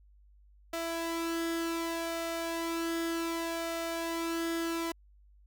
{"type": "tone with flanger", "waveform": "sawtooth", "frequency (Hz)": 332.4, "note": "E4", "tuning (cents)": 15, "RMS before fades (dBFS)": -34, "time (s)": [0.73, 4.92], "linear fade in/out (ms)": 5, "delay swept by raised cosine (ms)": [1.6, 2.42], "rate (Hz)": 0.66, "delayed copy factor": 0.5, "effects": ["added 50 Hz sine -57 dBFS peak until 5.46 s"]}